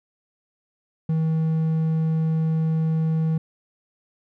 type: tone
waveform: triangle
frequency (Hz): 160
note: D#3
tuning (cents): +49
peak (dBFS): -17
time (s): 1.09-3.38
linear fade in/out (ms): 5
effects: none